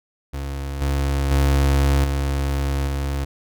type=tone with level steps; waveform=35% pulse; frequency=69.3 Hz; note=C#2; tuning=in tune; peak=-24 / -17 / -13 / -18 / -20 dBFS; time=0.33-3.25 s; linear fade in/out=10 ms; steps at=0.81 / 1.31 / 2.04 / 2.87 s; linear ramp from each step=5 ms; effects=none